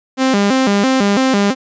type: tone with vibrato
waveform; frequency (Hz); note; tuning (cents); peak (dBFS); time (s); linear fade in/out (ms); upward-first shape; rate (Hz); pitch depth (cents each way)
sawtooth; 230; A#3; -23; -7; 0.17-1.55; 50; square; 3; 230
effects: resampled to 16000 Hz